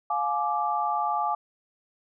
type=chord; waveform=sine; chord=D diminished; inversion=first; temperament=just; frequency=704.8 / 845.8 / 1174.7 Hz; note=F5 / Ab5 / D6; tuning=+16 / +31 / 0 cents; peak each=-30 / -27 / -28 dBFS; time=0.1-1.35 s; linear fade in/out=5 ms; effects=none